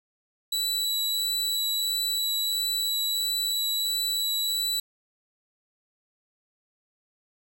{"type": "tone with vibrato", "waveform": "sawtooth", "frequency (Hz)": 3940, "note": "B7", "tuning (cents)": -5, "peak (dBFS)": -22, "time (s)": [0.52, 4.8], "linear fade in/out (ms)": 5, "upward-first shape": "triangle", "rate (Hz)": 1.5, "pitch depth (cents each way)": 10, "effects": []}